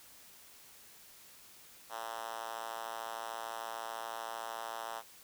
5% pulse tone with high-pass filter, 113.4 Hz, A#2, 47 cents flat, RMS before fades -42 dBFS, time 1.89-5.03 s, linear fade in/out 50 ms, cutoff 760 Hz, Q 1.8, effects white hiss -57 dBFS RMS until 5.23 s

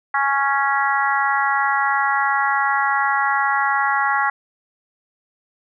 harmonic tone, 277.2 Hz, C#4, in tune, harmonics 3 / 4 / 5 / 6 / 7, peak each -21 / -22 / -23 / -24 / -24 dBFS, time 0.14-4.3 s, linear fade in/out 5 ms, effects none

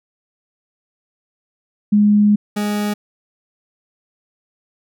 sine / 40% pulse tone pair in turn, 207.7 / 207.7 Hz, G#3 / G#3, 0 / 0 cents, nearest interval unison, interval 0 cents, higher neither, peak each -9 / -17 dBFS, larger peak first, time 1.92-2.36 / 2.56-2.94 s, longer first, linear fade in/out 10 ms, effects none

